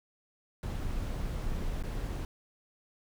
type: noise with dropouts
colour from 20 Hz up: brown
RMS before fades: -34 dBFS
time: 0.63-2.25 s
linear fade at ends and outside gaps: 1 ms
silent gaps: 1.826-1.836 s
effects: none